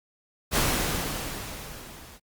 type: noise with level ramp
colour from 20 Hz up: pink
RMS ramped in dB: -22 to -48 dBFS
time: 0.51-2.2 s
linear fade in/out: 50 ms
effects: Opus 48 kbps